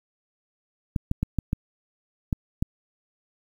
clicks, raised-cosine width 5 ms, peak -11 dBFS, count 7, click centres 0.962 / 1.114 / 1.23 / 1.387 / 1.531 / 2.328 / 2.625 s, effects 8-bit

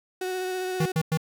35% pulse tone with vibrato, 370 Hz, F#4, in tune, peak -26 dBFS, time 0.21-0.92 s, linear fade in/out 5 ms, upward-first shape sine, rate 15 Hz, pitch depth 16 cents each way
square tone bursts, 160 Hz, D#3, 49 cents sharp, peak -22 dBFS, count 3, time 0.8-1.174 s, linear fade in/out 5 ms, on 58 ms, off 100 ms
effects none

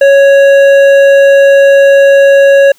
sine tone with hard clipping, 554.4 Hz, C#5, in tune, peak -3 dBFS, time 0.01-2.72 s, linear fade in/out 5 ms, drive 9 dB, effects white hiss -47 dBFS RMS until 2.78 s

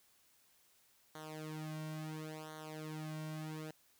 sawtooth tone with flanger, 155.56 Hz, D#3, in tune, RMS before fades -45 dBFS, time 1.15-3.71 s, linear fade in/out 2 ms, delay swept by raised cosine 0.39 to 2.39 ms, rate 0.72 Hz, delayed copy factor -0.95, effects white hiss -70 dBFS RMS until 3.99 s

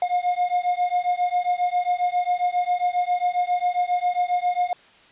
triangle beating tone pair, 712 / 719.4 Hz, F5 / F#5, +33 / -49 cents, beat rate 7.4 Hz, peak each -21 dBFS, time 0.02-4.73 s, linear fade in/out 2 ms, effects white hiss -52 dBFS RMS until 5.11 s + resampled to 8000 Hz

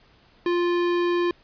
sine tone with hard clipping, 349.2 Hz, F4, in tune, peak -22 dBFS, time 0.46-1.31 s, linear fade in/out 2 ms, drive 18 dB, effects pink hiss -57 dBFS RMS until 1.43 s + resampled to 11025 Hz

